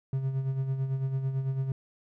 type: tone with tremolo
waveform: triangle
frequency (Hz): 133.7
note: C3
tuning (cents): +38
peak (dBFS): -23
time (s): 0.13-1.72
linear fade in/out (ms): 2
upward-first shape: sine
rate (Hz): 9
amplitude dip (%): 55
effects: none